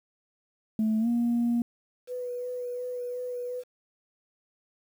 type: tone with pitch glide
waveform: sine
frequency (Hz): 218.5 to 236.9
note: A3 to A#3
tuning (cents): -12 to +28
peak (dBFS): -21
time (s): 0.79-1.62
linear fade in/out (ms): 2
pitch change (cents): +140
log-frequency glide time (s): 0.99-1.08
type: tone with vibrato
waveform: sine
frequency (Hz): 493.9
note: B4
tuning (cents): 0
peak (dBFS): -31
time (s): 2.07-3.64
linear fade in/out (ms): 50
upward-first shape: sine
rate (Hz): 2.8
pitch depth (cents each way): 16
effects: tanh soft clip ceiling -20 dBFS + 9-bit